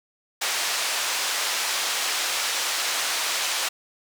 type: band-pass noise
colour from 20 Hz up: white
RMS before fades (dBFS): -26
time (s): 0.41-3.69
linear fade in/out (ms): 10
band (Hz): 640 to 6300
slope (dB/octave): 12
effects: none